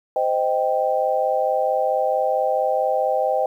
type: chord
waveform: sine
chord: C minor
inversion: none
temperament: equal with one note detuned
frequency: 517.8 / 622.3 / 784 Hz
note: C5 / Eb5 / G5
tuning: -18 / 0 / 0 cents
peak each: -22 dBFS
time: 0.16-3.46 s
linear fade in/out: 2 ms
effects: 9-bit